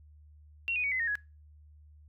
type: tone with pitch steps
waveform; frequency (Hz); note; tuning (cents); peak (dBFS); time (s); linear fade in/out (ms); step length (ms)
sine; 2736 / 2480 / 2248 / 2038 / 1847.3 / 1674.5; F7 / D#7 / C#7 / C7 / A#6 / G#6; -36 / -6 / +24 / -46 / -16 / +14; -28; 0.68-1.154; 0; 79
effects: noise-tail reverb RT60 0.3 s tail -24 dB re dry + added 75 Hz sine -53 dBFS peak until 2.08 s